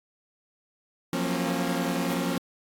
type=chord; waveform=sawtooth; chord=Gb major seventh; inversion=third; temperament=equal with one note detuned; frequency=174.61 / 185 / 233.1 / 271.8 Hz; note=F3 / Gb3 / Bb3 / Db4; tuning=0 / 0 / 0 / -34 cents; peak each=-26 / -31 / -28 / -26 dBFS; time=1.13-2.38 s; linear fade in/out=2 ms
type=noise with exponential growth; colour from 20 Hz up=blue; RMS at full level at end=-37 dBFS; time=2.01-2.13 s; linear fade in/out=0 ms; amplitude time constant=25 ms
effects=AAC 64 kbps